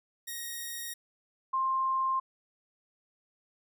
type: tone pair in turn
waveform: 5% pulse / sine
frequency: 1874 / 1055.7 Hz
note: A#6 / C6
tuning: +9 / +15 cents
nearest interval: minor seventh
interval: 994 cents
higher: first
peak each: -26 dBFS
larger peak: neither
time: 0.27-0.94 / 1.53-2.2 s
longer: neither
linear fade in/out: 10 ms
effects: none